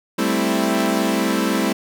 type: chord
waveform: sawtooth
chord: A minor seventh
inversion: third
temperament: equal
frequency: 196 / 220 / 261.6 / 329.6 Hz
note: G3 / A3 / C4 / E4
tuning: 0 / 0 / 0 / 0 cents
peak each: -19 dBFS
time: 0.18-1.73 s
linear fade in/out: 10 ms
effects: none